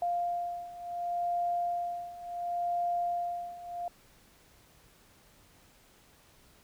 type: beating tone pair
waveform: sine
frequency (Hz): 698.5 / 699.2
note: F5 / F5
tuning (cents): 0 / +2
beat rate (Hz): 0.7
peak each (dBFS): -35 / -32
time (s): 0.02-3.88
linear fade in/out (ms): 2
effects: pink hiss -61 dBFS RMS until 6.63 s